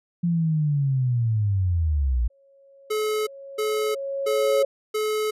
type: linear sweep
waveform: sine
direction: down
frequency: 174.61 to 55.3 Hz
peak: -19 dBFS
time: 0.23-2.28 s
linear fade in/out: 10 ms
type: tone with exponential growth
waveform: sine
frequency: 550 Hz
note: C#5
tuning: 14 cents flat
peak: -17 dBFS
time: 2.3-4.65 s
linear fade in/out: 5 ms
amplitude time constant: 510 ms
type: tone bursts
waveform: square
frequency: 429.1 Hz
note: A4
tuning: 43 cents flat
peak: -23 dBFS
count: 4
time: 2.9-5.31 s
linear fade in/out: 10 ms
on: 370 ms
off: 310 ms
effects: resampled to 32000 Hz